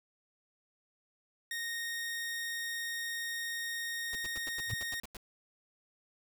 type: tone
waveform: sawtooth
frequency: 1857 Hz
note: A#6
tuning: 7 cents flat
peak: -32 dBFS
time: 1.51-5 s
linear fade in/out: 2 ms
type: noise bursts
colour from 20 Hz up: pink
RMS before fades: -45 dBFS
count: 10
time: 4.13-5.168 s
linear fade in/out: 0 ms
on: 21 ms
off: 92 ms
type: tone with exponential growth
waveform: sine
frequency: 110.2 Hz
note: A2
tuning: 3 cents sharp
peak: -28 dBFS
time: 4.66-4.74 s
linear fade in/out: 5 ms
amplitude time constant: 16 ms
effects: none